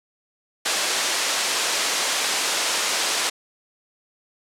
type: band-pass noise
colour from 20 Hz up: white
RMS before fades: -23 dBFS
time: 0.65-3.3 s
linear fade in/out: 10 ms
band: 390 to 7200 Hz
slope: 12 dB/octave
effects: low-pass 11000 Hz 12 dB/octave